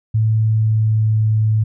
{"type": "tone with pitch glide", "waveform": "sine", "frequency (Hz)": [110, 108.86], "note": ["A2", "A2"], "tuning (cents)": [0, -18], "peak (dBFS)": -12, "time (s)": [0.14, 1.64], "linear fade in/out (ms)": 10, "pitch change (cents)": -18, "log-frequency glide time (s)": [0.35, 1.23], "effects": []}